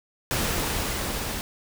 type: noise with level ramp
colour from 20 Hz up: pink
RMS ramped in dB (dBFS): -25 to -31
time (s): 0.31-1.41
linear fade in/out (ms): 0
effects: none